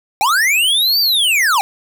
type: linear two-way sweep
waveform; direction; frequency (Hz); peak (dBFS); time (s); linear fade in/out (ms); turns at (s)
square; up then down; 751 to 4728 to 751; -12; 0.21-1.61; 0; 1
effects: none